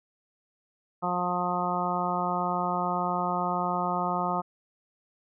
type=harmonic tone; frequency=178.2 Hz; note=F3; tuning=35 cents sharp; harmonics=1 / 2 / 3 / 4 / 5 / 6 / 7; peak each=-33 / -37 / -37 / -31 / -32 / -34 / -32 dBFS; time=1.02-4.42 s; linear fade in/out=20 ms; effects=none